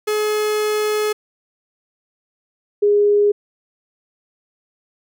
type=tone pair in turn; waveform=45% pulse / sine; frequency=424.7 / 411.7 Hz; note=G#4 / G#4; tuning=+39 / -15 cents; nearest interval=minor second; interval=54 cents; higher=first; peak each=-17 / -11 dBFS; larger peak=second; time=0.07-1.13 / 2.82-3.32 s; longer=first; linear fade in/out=10 ms; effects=none